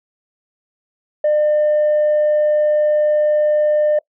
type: tone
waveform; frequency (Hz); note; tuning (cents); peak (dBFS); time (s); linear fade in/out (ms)
sine; 602; D5; +43; -10; 1.24-3.99; 5
effects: noise-tail reverb RT60 0.1 s tail -25 dB re dry + tanh soft clip ceiling -10 dBFS